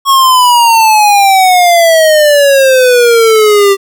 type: exponential sweep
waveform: square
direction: down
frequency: 1105 to 390 Hz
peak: -4 dBFS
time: 0.05-3.77 s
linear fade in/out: 50 ms
effects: none